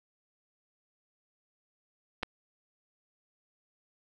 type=clicks; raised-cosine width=0.3 ms; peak=-25 / -14 dBFS; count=2; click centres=2.228 / 2.232 s; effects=none